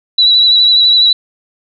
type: tone with vibrato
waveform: sine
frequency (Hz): 3931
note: B7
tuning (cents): -9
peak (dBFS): -5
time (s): 0.18-1.13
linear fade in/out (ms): 5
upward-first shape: triangle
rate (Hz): 12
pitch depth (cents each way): 34
effects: none